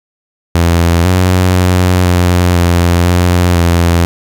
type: tone with pitch steps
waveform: sawtooth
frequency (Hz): 84.9 / 91.7 / 90.9 / 88.9 / 86.7 / 88.6 / 85.6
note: F2 / F#2 / F#2 / F2 / F2 / F2 / F2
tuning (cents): -48 / -15 / -30 / +31 / -12 / +25 / -34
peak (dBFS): -3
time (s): 0.55-4.05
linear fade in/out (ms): 0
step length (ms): 500
effects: 7-bit